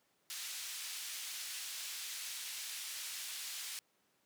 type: band-pass noise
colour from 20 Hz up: pink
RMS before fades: -44 dBFS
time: 0.3-3.79 s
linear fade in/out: 0 ms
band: 2900 to 13000 Hz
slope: 12 dB/octave
effects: pink hiss -75 dBFS RMS until 4.25 s + high-pass 200 Hz 12 dB/octave